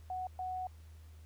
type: tone bursts at uneven times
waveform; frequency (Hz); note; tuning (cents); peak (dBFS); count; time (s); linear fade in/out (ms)
sine; 740; F#5; 0; -36; 2; 0.1-0.27 / 0.39-0.67; 2
effects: added 79 Hz sine -51 dBFS peak until 1.25 s + pink hiss -67 dBFS RMS until 1.25 s